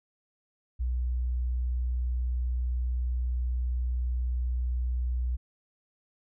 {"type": "tone", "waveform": "sine", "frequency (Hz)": 61.5, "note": "B1", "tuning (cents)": -7, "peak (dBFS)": -26, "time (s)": [0.79, 5.37], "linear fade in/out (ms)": 20, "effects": []}